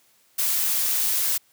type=noise; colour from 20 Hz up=blue; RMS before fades=-23 dBFS; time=0.38-1.38 s; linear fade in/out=10 ms; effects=white hiss -61 dBFS RMS until 1.52 s + high-pass 80 Hz 12 dB/octave